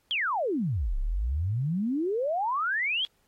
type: exponential two-way sweep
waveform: sine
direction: down then up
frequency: 3355 to 30.87 to 3355 Hz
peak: -25 dBFS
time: 0.11-3.05 s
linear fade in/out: 0 ms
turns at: 0.97 s
effects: pink hiss -70 dBFS RMS until 3.27 s + AAC 48 kbps